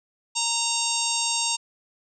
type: harmonic tone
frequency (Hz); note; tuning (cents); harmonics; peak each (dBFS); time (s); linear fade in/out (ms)
925; A#5; -14; 1 / 3 / 4 / 5 / 6 / 7 / 8 / 9; -31 / -31 / -31 / -31 / -31 / -31 / -31 / -31; 0.35-1.57; 20
effects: none